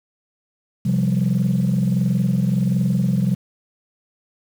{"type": "chord", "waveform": "sine", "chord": "C suspended fourth", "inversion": "none", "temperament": "equal", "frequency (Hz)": [130.81, 174.61, 196], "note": ["C3", "F3", "G3"], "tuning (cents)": [0, 0, 0], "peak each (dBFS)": -19, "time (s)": [0.85, 3.35], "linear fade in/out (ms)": 10, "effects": ["tanh soft clip ceiling -11 dBFS", "7-bit"]}